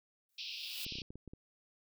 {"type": "noise with exponential growth", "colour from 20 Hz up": "blue", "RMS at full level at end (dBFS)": -42, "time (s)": [0.29, 0.85], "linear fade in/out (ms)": 2, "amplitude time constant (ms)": 120}
{"type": "band-pass noise", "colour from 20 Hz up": "pink", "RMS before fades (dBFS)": -44, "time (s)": [0.38, 1.02], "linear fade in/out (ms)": 5, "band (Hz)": [2500, 5400], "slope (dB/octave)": 96}
{"type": "clicks", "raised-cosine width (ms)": 3, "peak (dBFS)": -35, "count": 9, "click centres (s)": [0.865, 0.923, 0.955, 0.986, 1.018, 1.105, 1.156, 1.277, 1.335]}
{"effects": []}